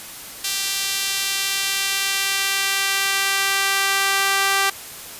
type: tone with high-pass filter sweep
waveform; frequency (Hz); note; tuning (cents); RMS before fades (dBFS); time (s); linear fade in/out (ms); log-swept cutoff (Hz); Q
sawtooth; 392; G4; 0; -21; 0.44-4.7; 5; 3800 to 1200; 0.9
effects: white hiss -36 dBFS RMS until 5.19 s + resampled to 32000 Hz